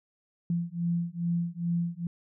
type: beating tone pair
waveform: sine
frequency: 170 / 172.4 Hz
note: F3 / F3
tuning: -46 / -22 cents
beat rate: 2.4 Hz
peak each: -30 dBFS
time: 0.5-2.07 s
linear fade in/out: 2 ms
effects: none